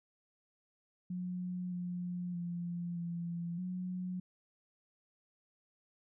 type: tone with pitch steps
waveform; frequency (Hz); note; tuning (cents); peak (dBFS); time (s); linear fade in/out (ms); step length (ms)
sine; 180.4 / 177.7 / 173.3 / 170.9 / 182.2; F#3 / F3 / F3 / F3 / F#3; -44 / +30 / -13 / -37 / -26; -36; 1.1-4.2; 5; 620
effects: none